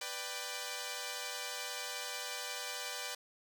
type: chord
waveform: 5% pulse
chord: G major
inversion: first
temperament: equal with one note detuned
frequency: 493.9 / 589.4 / 784 Hz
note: B4 / D5 / G5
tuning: 0 / +6 / 0 cents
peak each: -32 dBFS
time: 0.01-3.15 s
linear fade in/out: 5 ms
effects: none